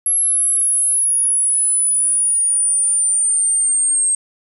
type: linear sweep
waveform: sine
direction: down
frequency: 11150 to 8400 Hz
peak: -13 dBFS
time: 0.06-4.15 s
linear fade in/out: 2 ms
effects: none